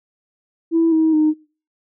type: tone with pitch steps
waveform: sine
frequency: 329.6 / 318.7 / 308.2 Hz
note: E4 / D#4 / D#4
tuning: 0 / +42 / -16 cents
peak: -11 dBFS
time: 0.71-1.34 s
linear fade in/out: 50 ms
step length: 210 ms
effects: noise-tail reverb RT60 0.4 s tail -25 dB re dry + tanh soft clip ceiling -8 dBFS